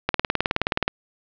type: click train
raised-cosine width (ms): 0.3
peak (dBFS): -3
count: 16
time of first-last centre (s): 0.09-0.879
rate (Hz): 19
effects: low-pass 4000 Hz 12 dB/octave